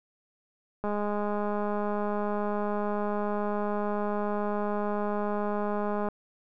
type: click train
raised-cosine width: 1 ms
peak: -18 dBFS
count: 1087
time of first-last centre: 0.84-6.086 s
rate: 207 Hz
effects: none